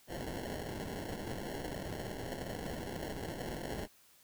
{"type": "noise with sample-and-hold", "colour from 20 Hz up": "violet", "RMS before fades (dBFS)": -41, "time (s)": [0.07, 3.88], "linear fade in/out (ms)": 50, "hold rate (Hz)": 1225, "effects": ["white hiss -64 dBFS RMS until 4.23 s"]}